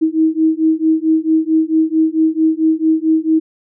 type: beating tone pair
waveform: sine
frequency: 316.2 / 320.7 Hz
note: D#4 / E4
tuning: +28 / -48 cents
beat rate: 4.5 Hz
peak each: -14 / -14 dBFS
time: 0.01-3.4 s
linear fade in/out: 20 ms
effects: none